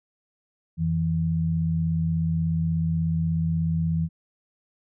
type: tone pair together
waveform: sine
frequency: 87.07 / 163.6 Hz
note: F2 / E3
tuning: -5 / -13 cents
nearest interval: major seventh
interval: 1092 cents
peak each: -28 / -22 dBFS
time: 0.77-4.09 s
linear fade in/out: 50 ms
effects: none